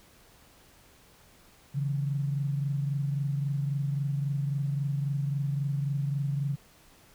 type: tone pair together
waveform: sine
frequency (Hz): 139.39 / 163.1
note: C#3 / E3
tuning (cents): +10 / -18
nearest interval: minor third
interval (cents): 272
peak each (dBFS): -27 / -36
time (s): 1.74-6.56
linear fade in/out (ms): 20
effects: pink hiss -58 dBFS RMS until 7.14 s